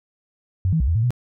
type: tone with pitch steps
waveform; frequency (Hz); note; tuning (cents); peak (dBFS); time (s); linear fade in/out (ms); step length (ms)
sine; 93.2 / 160.6 / 63.1 / 82.4 / 111.4 / 123; F#2 / E3 / B1 / E2 / A2 / B2; +13 / -45 / +38 / 0 / +22 / -7; -16; 0.65-1.106; 0; 76
effects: none